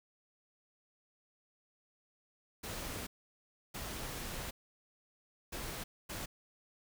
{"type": "noise bursts at uneven times", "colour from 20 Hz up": "pink", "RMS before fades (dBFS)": -42, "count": 4, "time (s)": [[2.63, 3.07], [3.74, 4.51], [5.52, 5.84], [6.09, 6.26]], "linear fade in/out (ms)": 10, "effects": []}